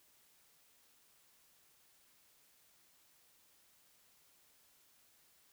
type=silence; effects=white hiss -69 dBFS RMS until 5.52 s